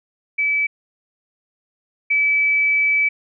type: tone pair in turn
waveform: sine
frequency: 2300 / 2300 Hz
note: D7 / D7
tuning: -37 / -37 cents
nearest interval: unison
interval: 0 cents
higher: neither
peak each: -16 / -14 dBFS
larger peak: second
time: 0.38-0.67 / 2.1-3.09 s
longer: second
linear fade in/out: 10 ms
effects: none